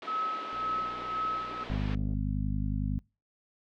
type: band-pass noise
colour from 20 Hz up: pink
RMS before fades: -44 dBFS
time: 0.02-1.95 s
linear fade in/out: 2 ms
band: 250 to 3700 Hz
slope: 24 dB/octave
type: tone with tremolo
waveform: sine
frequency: 1289 Hz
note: E6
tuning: 39 cents flat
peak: -28 dBFS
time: 0.07-1.64 s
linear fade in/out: 10 ms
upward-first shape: sine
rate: 1.9 Hz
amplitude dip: 65%
type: click train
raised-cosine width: 2 ms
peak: -37 dBFS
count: 99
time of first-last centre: 0.53-2.137 s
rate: 61 Hz
type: harmonic tone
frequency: 50.9 Hz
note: G#1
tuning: 34 cents flat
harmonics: 1 / 2 / 3 / 4 / 5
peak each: -31 / -34 / -36 / -37 / -38 dBFS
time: 1.7-2.99 s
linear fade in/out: 0 ms
effects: noise-tail reverb RT60 0.3 s tail -26 dB re dry